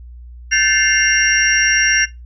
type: tone cluster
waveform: sine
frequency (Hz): 1546 / 1753 / 2117 / 2776 / 5620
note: G6 / A6 / C7 / F7 / F8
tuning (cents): -24 / -7 / +20 / -11 / +10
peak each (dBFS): -18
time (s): 0.51-2.06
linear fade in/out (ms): 20
effects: noise-tail reverb RT60 0.2 s tail -17 dB re dry + added 60 Hz sine -33 dBFS peak until 2.25 s